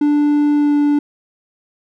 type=tone with pitch glide; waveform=triangle; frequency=293.7 to 291.5 Hz; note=D4 to D4; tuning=0 to -13 cents; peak=-9 dBFS; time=0.01-0.99 s; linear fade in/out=5 ms; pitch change=-13 cents; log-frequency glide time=0.55-0.75 s; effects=none